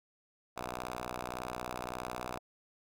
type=ring-modulated tone; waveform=5% pulse; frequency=61.74 Hz; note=B1; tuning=in tune; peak=-24 dBFS; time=0.56-2.39 s; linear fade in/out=10 ms; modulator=688 Hz; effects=none